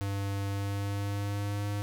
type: tone with pitch glide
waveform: square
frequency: 99.4 to 102.31 Hz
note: G2 to G#2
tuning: +25 to -25 cents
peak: -31 dBFS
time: 0.01-1.82 s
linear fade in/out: 0 ms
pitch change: +50 cents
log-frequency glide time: 0.48-1.69 s
effects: none